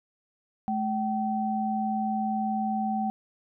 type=tone pair together; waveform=sine; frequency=215.4 / 767.6 Hz; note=A3 / G5; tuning=-37 / -37 cents; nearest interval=octave + minor seventh; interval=2200 cents; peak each=-28 dBFS; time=0.68-3.1 s; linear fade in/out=0 ms; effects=none